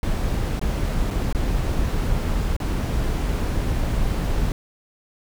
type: noise with dropouts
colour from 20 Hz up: brown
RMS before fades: -22 dBFS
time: 0.03-4.52 s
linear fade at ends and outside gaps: 1 ms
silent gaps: 0.595-0.614 / 1.105-1.109 / 1.327-1.348 / 2.565-2.601 s
effects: none